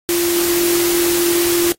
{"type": "tone in noise", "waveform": "sine", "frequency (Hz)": 345.3, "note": "F4", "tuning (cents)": -20, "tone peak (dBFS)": -15, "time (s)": [0.09, 1.72], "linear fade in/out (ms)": 0, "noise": "white", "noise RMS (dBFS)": -20, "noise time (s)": [0.09, 1.72], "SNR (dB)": 2, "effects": ["noise-tail reverb RT60 0.1 s tail -20 dB re dry", "AAC 48 kbps"]}